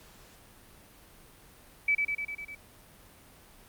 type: tone with echo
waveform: sine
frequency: 2301 Hz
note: D7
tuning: 36 cents flat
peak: -22 dBFS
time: 1.88-1.95 s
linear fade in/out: 5 ms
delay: 100 ms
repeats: 6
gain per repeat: -3 dB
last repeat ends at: 2.55 s
effects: pink hiss -55 dBFS RMS until 3.68 s + Opus 48 kbps